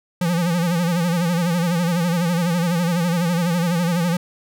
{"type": "tone with vibrato", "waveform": "square", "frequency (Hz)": 172.3, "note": "F3", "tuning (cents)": -23, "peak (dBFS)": -18, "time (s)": [0.21, 4.17], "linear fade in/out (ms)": 5, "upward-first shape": "sine", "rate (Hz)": 12, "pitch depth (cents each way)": 86, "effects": []}